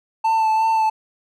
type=tone with vibrato; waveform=triangle; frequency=885 Hz; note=A5; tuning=10 cents sharp; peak=-13 dBFS; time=0.24-0.9 s; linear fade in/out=10 ms; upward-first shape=sine; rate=2.8 Hz; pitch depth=20 cents each way; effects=none